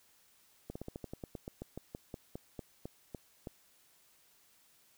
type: slowing click train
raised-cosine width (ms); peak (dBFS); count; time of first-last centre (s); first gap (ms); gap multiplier
2; -28; 19; 0.7-3.472; 55; 1.11
effects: white hiss -67 dBFS RMS until 4.97 s